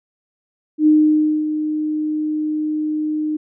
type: tone with ADSR envelope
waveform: sine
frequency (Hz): 306.3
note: D#4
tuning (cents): -27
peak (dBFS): -8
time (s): 0.78-3.37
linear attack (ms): 86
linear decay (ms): 580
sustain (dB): -10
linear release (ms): 9
effects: none